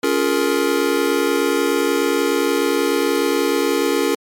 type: chord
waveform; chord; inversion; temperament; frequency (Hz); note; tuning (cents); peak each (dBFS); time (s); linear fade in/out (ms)
square; Bb minor seventh; first; just; 279.7 / 349.6 / 419.5 / 466.2; Db4 / F4 / Ab4 / Bb4; +16 / +2 / +17 / 0; -22; 0.03-4.15; 5
effects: MP3 64 kbps